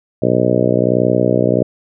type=harmonic tone; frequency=61.4 Hz; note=B1; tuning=9 cents flat; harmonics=2 / 3 / 4 / 5 / 6 / 7 / 8 / 9 / 10; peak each=-20 / -20 / -20 / -20 / -20 / -20 / -20 / -20 / -20 dBFS; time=0.22-1.63 s; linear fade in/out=5 ms; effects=none